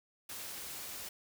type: noise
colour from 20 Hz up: white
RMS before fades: -44 dBFS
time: 0.29-1.09 s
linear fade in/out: 5 ms
effects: none